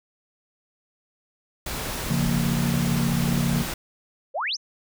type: noise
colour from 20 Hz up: pink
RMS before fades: -30 dBFS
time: 1.66-3.74 s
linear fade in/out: 5 ms
type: chord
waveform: sine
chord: Bb minor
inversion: first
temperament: just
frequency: 139.85 / 174.81 / 233.1 Hz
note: Db3 / F3 / Bb3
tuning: +16 / +2 / 0 cents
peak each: -25 / -25 / -26 dBFS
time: 2.09-3.64 s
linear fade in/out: 20 ms
type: exponential sweep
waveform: sine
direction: up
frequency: 488.1 to 6450 Hz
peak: -24 dBFS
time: 4.34-4.57 s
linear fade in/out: 20 ms
effects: none